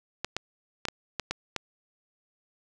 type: clicks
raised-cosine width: 0.2 ms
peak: -12 dBFS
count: 7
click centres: 0.246 / 0.366 / 0.853 / 0.885 / 1.197 / 1.31 / 1.563 s
effects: none